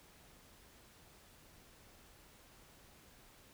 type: silence
effects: pink hiss -62 dBFS RMS until 3.53 s